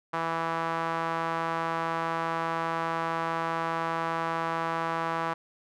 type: tone with band-pass filter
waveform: sawtooth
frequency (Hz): 164.81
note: E3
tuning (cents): 0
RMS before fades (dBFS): -30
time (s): 0.13-5.34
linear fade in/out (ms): 10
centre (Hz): 1100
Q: 2
effects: none